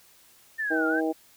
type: exponential two-way sweep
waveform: sine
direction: down then up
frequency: 1820 to 1385 to 1622 Hz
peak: -26 dBFS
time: 0.58-1.01 s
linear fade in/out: 20 ms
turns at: 0.87 s
type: harmonic tone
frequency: 159.3 Hz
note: D#3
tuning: 41 cents sharp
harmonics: 2 / 3 / 4 / 5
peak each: -26 / -30 / -32 / -34 dBFS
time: 0.7-1.13 s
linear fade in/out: 20 ms
effects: white hiss -57 dBFS RMS until 1.36 s